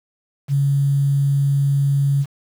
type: tone with quantisation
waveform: sine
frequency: 140 Hz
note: C#3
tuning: 18 cents sharp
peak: -14 dBFS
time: 0.48-2.26 s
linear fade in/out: 50 ms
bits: 7
effects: none